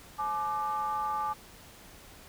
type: ring-modulated tone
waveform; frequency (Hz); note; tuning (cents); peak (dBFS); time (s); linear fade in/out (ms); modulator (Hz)
triangle; 163.8; E3; -11; -24; 0.18-1.34; 20; 1020
effects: pink hiss -52 dBFS RMS until 2.28 s